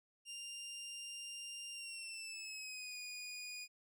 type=tone with pitch glide; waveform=20% pulse; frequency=2794 to 2461 Hz; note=F7 to D#7; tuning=0 to -20 cents; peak=-40 dBFS; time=0.25-3.68 s; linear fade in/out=50 ms; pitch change=-220 cents; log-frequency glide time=1.72-2.98 s; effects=none